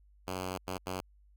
5% pulse tone bursts at uneven times, 92.5 Hz, F#2, in tune, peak -24 dBFS, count 3, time 0.27-0.58 / 0.67-0.78 / 0.86-1.01 s, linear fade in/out 10 ms, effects added 50 Hz sine -59 dBFS peak until 1.36 s

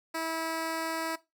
10% pulse tone, 325 Hz, E4, 24 cents flat, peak -23 dBFS, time 0.14-1.16 s, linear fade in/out 10 ms, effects noise-tail reverb RT60 0.2 s tail -17 dB re dry

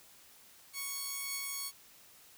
5% pulse tone pair together, 1107.7 / 2217 Hz, C#6 / C#7, -2 / 0 cents, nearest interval octave, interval 1202 cents, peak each -31 / -28 dBFS, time 0.73-1.72 s, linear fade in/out 50 ms, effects white hiss -59 dBFS RMS until 2.37 s

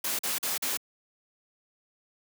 white noise bursts, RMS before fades -30 dBFS, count 4, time 0.04-0.772 s, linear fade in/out 5 ms, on 150 ms, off 44 ms, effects high-pass 200 Hz 12 dB/octave

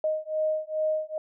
sine beating tone pair, 621 / 623.4 Hz, D#5 / D#5, -3 / +3 cents, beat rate 2.4 Hz, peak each -28 dBFS, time 0.04-1.18 s, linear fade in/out 2 ms, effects none

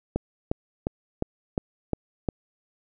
click train, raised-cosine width 2 ms, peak -11 dBFS, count 7, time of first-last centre 0.16-2.288 s, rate 2.82 Hz, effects none

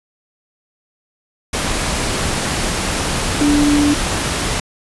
sine tone in noise, 291.8 Hz, D4, 11 cents flat, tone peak -11 dBFS, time 3.41-3.94 s, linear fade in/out 5 ms, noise pink, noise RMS -19 dBFS, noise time 1.53-4.6 s, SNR +5 dB, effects resampled to 24000 Hz

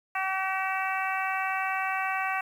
harmonic tone, 381.3 Hz, G4, 48 cents flat, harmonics 2 / 3 / 4 / 5 / 6 / 7, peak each -31 / -33 / -34 / -35 / -36 / -36 dBFS, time 0.15-2.41 s, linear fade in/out 5 ms, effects 9-bit

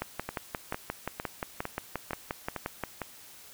two click trains, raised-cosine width 0.5 ms, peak -16 / -18 dBFS, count 17 / 7, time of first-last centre 0.02-2.837 / 0.29-3.017 s, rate 5.68 / 2.2 Hz, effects white hiss -51 dBFS RMS until 3.53 s

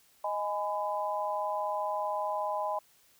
sine chord, G# minor, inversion second, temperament equal with one note detuned, 622.3 / 830.6 / 1005.6 Hz, D#5 / G#5 / B5, 0 / 0 / +31 cents, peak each -34 dBFS, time 0.24-2.79 s, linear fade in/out 5 ms, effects white hiss -64 dBFS RMS until 3.19 s

